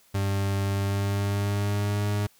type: tone with pitch glide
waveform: 40% pulse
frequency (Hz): 98.7 to 103.07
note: G2 to G#2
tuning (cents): +12 to -13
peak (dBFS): -23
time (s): 0.14-2.27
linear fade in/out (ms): 10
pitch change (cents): +75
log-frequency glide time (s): 0.65-2.06
effects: white hiss -60 dBFS RMS until 2.39 s